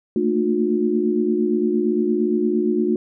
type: tone cluster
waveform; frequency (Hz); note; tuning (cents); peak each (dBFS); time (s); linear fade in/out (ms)
sine; 221.6 / 230.3 / 302.3 / 359.1; A3 / A#3 / D#4 / F4; +13 / -21 / -50 / +48; -22 / -27 / -23 / -20; 0.16-2.96; 2
effects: none